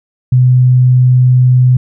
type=tone; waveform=sine; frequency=126.4 Hz; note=B2; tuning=41 cents sharp; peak=-4 dBFS; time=0.32-1.77 s; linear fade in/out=5 ms; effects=none